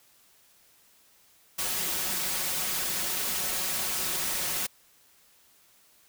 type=noise with comb filter; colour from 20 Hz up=white; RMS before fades=-30 dBFS; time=1.58-4.67 s; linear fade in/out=10 ms; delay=5.4 ms; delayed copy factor=+0.6; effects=white hiss -61 dBFS RMS until 6.08 s